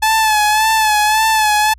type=tone with vibrato; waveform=sawtooth; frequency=863 Hz; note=A5; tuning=34 cents flat; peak=-7 dBFS; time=0.02-1.74 s; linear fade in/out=10 ms; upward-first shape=sine; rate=1.8 Hz; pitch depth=46 cents each way; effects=added 60 Hz sine -39 dBFS peak until 1.78 s + resampled to 32000 Hz